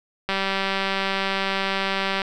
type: click train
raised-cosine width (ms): 0.3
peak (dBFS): -8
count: 375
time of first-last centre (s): 0.29-2.218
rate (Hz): 194
effects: none